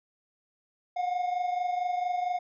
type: tone pair together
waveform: triangle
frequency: 715.6 / 740 Hz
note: F5 / F#5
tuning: +42 / 0 cents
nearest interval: minor second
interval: 58 cents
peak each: -26 / -32 dBFS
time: 0.96-2.39 s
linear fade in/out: 10 ms
effects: resampled to 16000 Hz